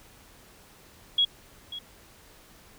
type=tone with echo; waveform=sine; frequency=3322 Hz; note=G#7; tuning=in tune; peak=-19 dBFS; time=1.18-1.25 s; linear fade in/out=5 ms; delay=540 ms; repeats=1; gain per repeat=-15 dB; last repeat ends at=1.79 s; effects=pink hiss -54 dBFS RMS until 2.78 s